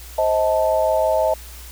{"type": "chord", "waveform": "sine", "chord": "A diminished", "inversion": "first", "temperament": "just", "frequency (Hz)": [528, 633.6, 880], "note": ["C5", "Eb5", "A5"], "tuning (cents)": [16, 31, 0], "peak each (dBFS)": [-22, -17, -22], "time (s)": [0.18, 1.34], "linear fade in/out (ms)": 5, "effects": ["added 60 Hz sine -37 dBFS peak until 1.71 s", "white hiss -41 dBFS RMS until 1.71 s"]}